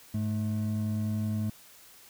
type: tone pair together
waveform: triangle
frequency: 104.31 / 215.1 Hz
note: G#2 / A3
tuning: +8 / -39 cents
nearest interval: octave + minor second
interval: 1253 cents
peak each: -28 / -29 dBFS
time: 0.14-1.5 s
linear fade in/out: 5 ms
effects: white hiss -54 dBFS RMS until 2.09 s